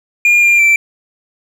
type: tone with pitch steps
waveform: triangle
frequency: 2416 / 2396 / 2340 Hz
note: D7 / D7 / D7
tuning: +48 / +34 / -7 cents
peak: -5 dBFS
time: 0.25-0.76 s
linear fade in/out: 2 ms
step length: 170 ms
effects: none